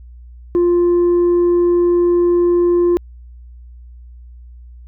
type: tone with tanh clipping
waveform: sine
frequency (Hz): 349.3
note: F4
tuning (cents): 0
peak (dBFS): -11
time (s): 0.55-2.97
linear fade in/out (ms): 0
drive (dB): 2
effects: added 60 Hz sine -35 dBFS peak until 4.87 s